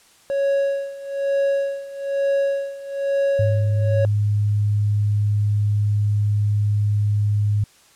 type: tone with tremolo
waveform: triangle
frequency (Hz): 554.4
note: C#5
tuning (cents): 0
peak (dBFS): -14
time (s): 0.3-4.05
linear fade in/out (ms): 0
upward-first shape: sine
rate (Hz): 1.1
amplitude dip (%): 85
type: tone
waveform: sine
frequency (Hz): 103.83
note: G#2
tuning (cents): 0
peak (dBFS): -16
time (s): 3.39-7.64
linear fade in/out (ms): 5
effects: white hiss -53 dBFS RMS until 7.95 s + low-pass 10000 Hz 12 dB/octave